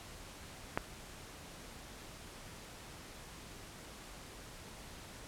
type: click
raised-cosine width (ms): 0.5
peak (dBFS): -16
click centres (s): 0.775
effects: pink hiss -51 dBFS RMS until 5.27 s + low-pass 11000 Hz 12 dB/octave